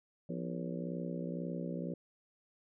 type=harmonic tone with a mistuned harmonic; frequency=62 Hz; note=B1; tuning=7 cents sharp; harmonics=3 / 4 / 5 / 6 / 7 / 8 / 9; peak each=-39 / -43 / -46 / -47 / -50 / -47 / -47 dBFS; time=0.29-1.94 s; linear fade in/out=5 ms; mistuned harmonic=3; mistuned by=-140 cents; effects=none